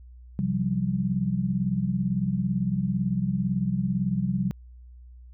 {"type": "chord", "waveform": "sine", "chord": "C suspended fourth", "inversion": "none", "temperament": "equal with one note detuned", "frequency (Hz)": [130.81, 174.61, 192.52], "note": ["C3", "F3", "G3"], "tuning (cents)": [0, 0, -31], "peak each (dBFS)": [-29, -28, -26], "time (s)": [0.39, 4.51], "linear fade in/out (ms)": 0, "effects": ["added 61 Hz sine -44 dBFS peak until 5.33 s"]}